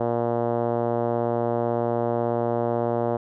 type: tone with low-pass filter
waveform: 5% pulse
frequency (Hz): 118.1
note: A#2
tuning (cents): +23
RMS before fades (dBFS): -24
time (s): 0-3.17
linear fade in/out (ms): 5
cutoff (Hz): 610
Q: 1.7
effects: none